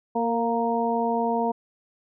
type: harmonic tone with a mistuned harmonic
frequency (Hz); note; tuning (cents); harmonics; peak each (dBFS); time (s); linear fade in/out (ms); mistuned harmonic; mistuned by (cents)
233.1; A#3; 0; 1 / 2 / 3 / 4; -27 / -27 / -27 / -27; 0.15-1.52; 10; 2; -18
effects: none